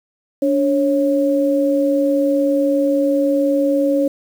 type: tone pair together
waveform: sine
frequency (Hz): 288.3 / 549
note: D4 / C#5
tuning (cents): -32 / -17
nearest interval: major seventh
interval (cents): 1115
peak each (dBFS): -16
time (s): 0.42-4.08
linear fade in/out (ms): 5
effects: 7-bit